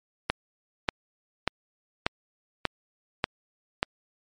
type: click train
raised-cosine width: 0.3 ms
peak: -6 dBFS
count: 7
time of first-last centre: 0.3-3.829 s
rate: 1.7 Hz
effects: MP3 48 kbps